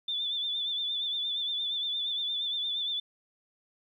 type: tone with vibrato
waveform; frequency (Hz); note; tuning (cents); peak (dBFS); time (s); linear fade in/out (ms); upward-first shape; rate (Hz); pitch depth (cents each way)
sine; 3520; A7; 0; -29; 0.08-3; 5; sine; 8.6; 49
effects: 11-bit